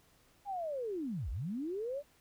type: linear two-way sweep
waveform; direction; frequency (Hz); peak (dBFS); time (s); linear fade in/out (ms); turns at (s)
sine; down then up; 830 to 46 to 597; -35; 0.45-2.03; 50; 1.3
effects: pink hiss -67 dBFS RMS until 2.2 s